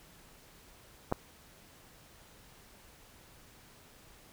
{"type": "clicks", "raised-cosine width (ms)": 1, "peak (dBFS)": [-28, -14], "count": 2, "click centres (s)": [1.116, 1.124], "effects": ["pink hiss -58 dBFS RMS until 4.32 s"]}